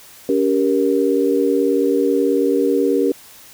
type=chord; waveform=sine; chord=G diminished; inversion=second; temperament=just; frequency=282.2 / 392 / 470.4 Hz; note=Db4 / G4 / Bb4; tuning=+31 / 0 / +16 cents; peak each=-18 dBFS; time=0.29-3.12 s; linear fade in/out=2 ms; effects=white hiss -43 dBFS RMS until 3.53 s